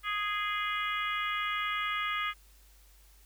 harmonic tone with a mistuned harmonic, 415.3 Hz, G#4, in tune, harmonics 3 / 4 / 5 / 6 / 7 / 8, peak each -33 / -39 / -35 / -42 / -41 / -42 dBFS, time 0.03-2.34 s, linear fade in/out 50 ms, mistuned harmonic 6, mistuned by -22 cents, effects added 50 Hz sine -57 dBFS peak until 3.25 s + white hiss -63 dBFS RMS until 3.25 s

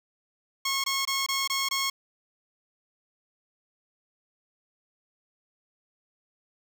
10% pulse tone bursts, 1089 Hz, C#6, 31 cents flat, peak -17 dBFS, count 6, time 0.65-1.9 s, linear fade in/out 5 ms, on 190 ms, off 22 ms, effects none

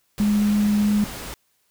sine tone in noise, 207.7 Hz, G#3, in tune, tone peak -16 dBFS, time 0.2-1.04 s, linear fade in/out 0 ms, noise pink, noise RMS -34 dBFS, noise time 0.18-1.34 s, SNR +15 dB, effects white hiss -67 dBFS RMS until 1.7 s

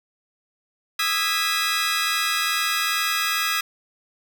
20% pulse chord, E major seventh, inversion third, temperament just, 1236.1 / 1318.5 / 1648.1 / 1977.8 Hz, D#6 / E6 / G#6 / B6, -12 / 0 / -14 / +2 cents, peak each -22 dBFS, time 0.99-3.61 s, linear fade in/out 5 ms, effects none

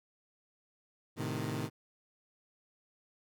20% pulse chord, A diminished, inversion none, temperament equal, 110 / 130.81 / 155.56 Hz, A2 / C3 / Eb3, 0 / 0 / 0 cents, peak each -34 dBFS, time 1.16-1.7 s, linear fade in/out 50 ms, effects none

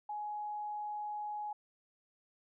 sine tone, 838 Hz, G#5, 15 cents sharp, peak -37 dBFS, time 0.09-1.53 s, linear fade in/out 5 ms, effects none

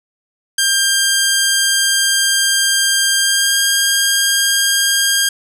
10% pulse tone with pitch glide, 1595 to 1609.8 Hz, G6 to G6, +30 to +46 cents, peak -3 dBFS, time 0.58-5.29 s, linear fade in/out 5 ms, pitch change +16 cents, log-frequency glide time 3.17-3.57 s, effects none

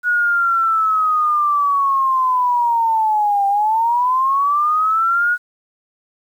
sine linear two-way sweep, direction down then up, 1462 to 790 to 1462 Hz, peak -13 dBFS, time 0.03-5.38 s, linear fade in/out 50 ms, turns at 3.47 s, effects 8-bit

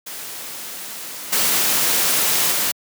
white noise with level steps, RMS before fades -32 / -18 / -20 dBFS, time 0.06-2.72 s, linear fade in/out 10 ms, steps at 1.32 / 2.51 s, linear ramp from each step 10 ms, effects high-pass 150 Hz 12 dB/octave

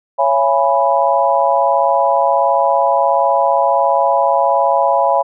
sine chord, C# minor seventh, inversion none, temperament equal with one note detuned, 554.4 / 675.8 / 830.6 / 987.8 Hz, C#5 / E5 / G#5 / B5, 0 / +43 / 0 / 0 cents, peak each -16 dBFS, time 0.18-5.23 s, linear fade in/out 20 ms, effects none

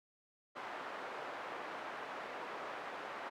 pink band-pass noise, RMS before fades -45 dBFS, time 0.55-3.3 s, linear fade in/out 20 ms, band 580 to 1600 Hz, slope 12 dB/octave, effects none

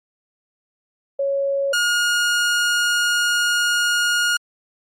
sine / sawtooth tone pair in turn, 554 / 1431.1 Hz, C#5 / F6, -1 / +42 cents, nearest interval octave + major third, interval 1643 cents, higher second, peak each -18 / -13 dBFS, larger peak second, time 1.19-1.73 / 1.73-4.37 s, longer second, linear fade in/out 5 ms, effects low-pass 10000 Hz 12 dB/octave + Opus 48 kbps

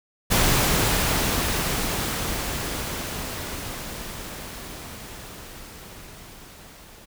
pink noise with level ramp, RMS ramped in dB -19 to -47 dBFS, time 0.3-7.06 s, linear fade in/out 20 ms, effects none

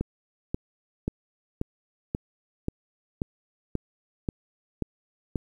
click train, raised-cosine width 3 ms, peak -14 dBFS, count 11, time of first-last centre 0.01-5.358 s, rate 1.87 Hz, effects 9-bit

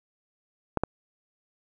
clicks, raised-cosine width 1 ms, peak -10 dBFS, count 2, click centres 0.773 / 0.836 s, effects none

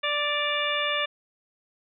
harmonic tone with a mistuned harmonic, 587.3 Hz, D5, in tune, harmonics 1 / 2 / 3 / 4 / 5 / 6, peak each -31 / -31 / -31 / -31 / -31 / -31 dBFS, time 0.03-1.06 s, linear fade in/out 10 ms, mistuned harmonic 5, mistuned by -51 cents, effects none

